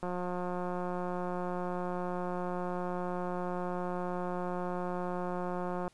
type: click train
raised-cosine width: 1 ms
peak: -23 dBFS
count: 1048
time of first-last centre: 0.03-5.879 s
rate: 179 Hz
effects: pink hiss -65 dBFS RMS until 5.93 s + resampled to 24000 Hz